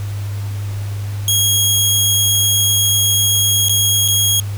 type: tone with dropouts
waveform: 15% pulse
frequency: 3288 Hz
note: G#7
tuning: 18 cents flat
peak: -5 dBFS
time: 1.28-4.4 s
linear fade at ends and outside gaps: 1 ms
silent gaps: 3.685-3.694 / 4.079-4.084 s
effects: added 101 Hz sine -20 dBFS peak until 4.57 s + pink hiss -37 dBFS RMS until 4.57 s